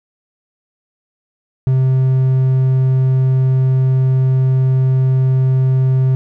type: tone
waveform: triangle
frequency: 130.81 Hz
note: C3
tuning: in tune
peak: -8 dBFS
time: 1.67-6.15 s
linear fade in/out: 0 ms
effects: none

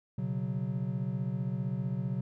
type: chord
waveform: triangle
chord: B suspended second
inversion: none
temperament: just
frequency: 123.47 / 138.9 / 185.21 Hz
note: B2 / C#3 / F#3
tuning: 0 / +4 / +2 cents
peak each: -33 dBFS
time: 0.18-2.21 s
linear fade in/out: 5 ms
effects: none

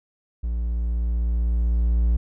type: tone with level ramp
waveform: triangle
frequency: 57.9 Hz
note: A#1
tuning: 11 cents flat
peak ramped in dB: -21 to -14 dBFS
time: 0.43-2.17 s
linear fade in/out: 10 ms
effects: none

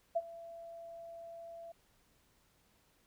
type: tone with ADSR envelope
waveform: sine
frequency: 672 Hz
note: E5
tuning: 33 cents sharp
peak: -27 dBFS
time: 0.15-1.72 s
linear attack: 16 ms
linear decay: 42 ms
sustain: -19 dB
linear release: 5 ms
effects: pink hiss -71 dBFS RMS until 3.06 s

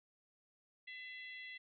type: harmonic tone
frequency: 673 Hz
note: E5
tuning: 36 cents sharp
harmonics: 3 / 4 / 5 / 6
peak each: -48 / -55 / -56 / -62 dBFS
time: 0.87-1.58 s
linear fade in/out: 10 ms
effects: none

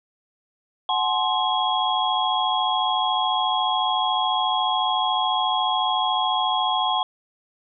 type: tone cluster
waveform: sine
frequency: 740 / 854 / 1049 / 3312 Hz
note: F#5 / G#5 / C6 / G#7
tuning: 0 / +48 / +4 / -5 cents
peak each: -25 dBFS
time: 0.89-7.03 s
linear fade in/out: 2 ms
effects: none

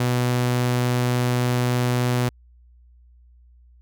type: tone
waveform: sawtooth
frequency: 123.47 Hz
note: B2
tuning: in tune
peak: -15 dBFS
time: 0-2.29 s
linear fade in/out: 5 ms
effects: added 60 Hz sine -49 dBFS peak until 3.81 s

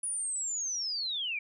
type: linear sweep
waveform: sine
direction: down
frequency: 9850 to 2280 Hz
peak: -31 dBFS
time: 0.03-1.39 s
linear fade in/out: 5 ms
effects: none

